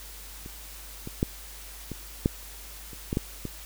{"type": "clicks", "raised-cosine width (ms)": 3, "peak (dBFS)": [-28, -22, -10, -21, -8, -30, -15, -11, -19], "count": 9, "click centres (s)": [0.461, 1.074, 1.229, 1.917, 2.259, 2.932, 3.129, 3.171, 3.453], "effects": ["added 50 Hz sine -45 dBFS peak until 3.65 s", "white hiss -45 dBFS RMS until 3.65 s"]}